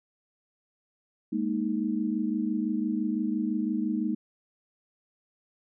sine chord, Ab suspended second, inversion none, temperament just, 207.7 / 233.6 / 311.5 Hz, Ab3 / Bb3 / Eb4, 0 / +4 / +2 cents, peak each -30 / -30 / -30 dBFS, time 1.32-4.15 s, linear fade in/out 10 ms, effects none

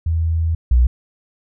sine tone pair in turn, 81.8 / 61.28 Hz, E2 / B1, -13 / -13 cents, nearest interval perfect fourth, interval 500 cents, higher first, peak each -15 / -9 dBFS, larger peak second, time 0.06-0.55 / 0.71-0.87 s, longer first, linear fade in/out 5 ms, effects none

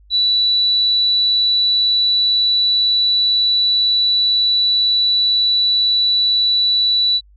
sine tone, 3951 Hz, B7, in tune, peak -12 dBFS, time 0.1-7.21 s, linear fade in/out 50 ms, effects added 50 Hz sine -45 dBFS peak until 7.36 s

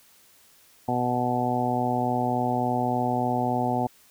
harmonic tone, 123.47 Hz, B2, in tune, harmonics 1 / 2 / 3 / 4 / 5 / 6 / 7, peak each -31 / -28 / -34 / -34 / -33 / -27 / -30 dBFS, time 0.88-3.87 s, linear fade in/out 5 ms, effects white hiss -57 dBFS RMS until 4.1 s

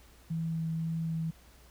sine tone with vibrato, 162.8 Hz, E3, 21 cents flat, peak -30 dBFS, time 0.3-1.31 s, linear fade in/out 10 ms, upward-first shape sine, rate 1.9 Hz, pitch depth 8 cents each way, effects added 60 Hz sine -58 dBFS peak until 1.7 s + pink hiss -60 dBFS RMS until 1.7 s

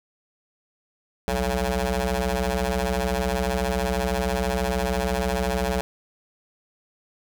15% pulse ring-modulated tone, 126.4 Hz, B2, 41 cents sharp, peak -13 dBFS, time 1.28-5.81 s, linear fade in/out 0 ms, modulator 309 Hz, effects none

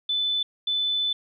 sine tone pair in turn, 3506 / 3506 Hz, A7 / A7, -7 / -7 cents, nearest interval unison, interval 0 cents, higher neither, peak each -22 dBFS, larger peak neither, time 0.09-0.43 / 0.67-1.13 s, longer second, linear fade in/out 5 ms, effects none

